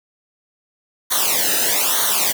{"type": "noise with flanger", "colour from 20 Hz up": "white", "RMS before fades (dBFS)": -18, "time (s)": [1.1, 2.33], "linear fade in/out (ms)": 20, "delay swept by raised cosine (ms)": [0.39, 0.91], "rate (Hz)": 1.1, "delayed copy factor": -0.85, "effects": []}